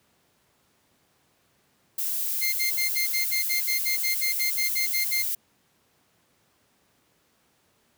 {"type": "noise", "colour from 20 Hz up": "violet", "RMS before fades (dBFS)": -28, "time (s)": [1.98, 5.35], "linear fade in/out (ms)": 5}
{"type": "tone bursts", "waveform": "25% pulse", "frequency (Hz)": 2108, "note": "C7", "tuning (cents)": 12, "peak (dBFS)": -21, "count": 16, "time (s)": [2.41, 5.23], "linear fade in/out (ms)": 20, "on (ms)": 120, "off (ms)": 60}
{"effects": ["pink hiss -66 dBFS RMS until 7.97 s", "high-pass 100 Hz 12 dB/octave"]}